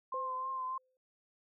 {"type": "tone with vibrato", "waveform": "sine", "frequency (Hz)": 1045, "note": "C6", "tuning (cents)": -2, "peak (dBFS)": -35, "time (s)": [0.12, 0.78], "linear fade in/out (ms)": 5, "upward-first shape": "triangle", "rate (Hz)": 3.3, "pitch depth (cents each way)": 40}
{"type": "tone with exponential decay", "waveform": "sine", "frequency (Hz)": 514, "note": "C5", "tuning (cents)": -31, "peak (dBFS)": -38, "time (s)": [0.14, 0.97], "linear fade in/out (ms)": 1, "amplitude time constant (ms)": 180}
{"effects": []}